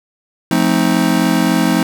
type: chord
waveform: square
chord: F dominant seventh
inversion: none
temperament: just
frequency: 174.61 / 218.3 / 261.9 / 314.3 Hz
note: F3 / A3 / C4 / Eb4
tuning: 0 / -13 / +2 / +18 cents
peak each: -18 dBFS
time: 0.51-1.83 s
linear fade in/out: 2 ms
effects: none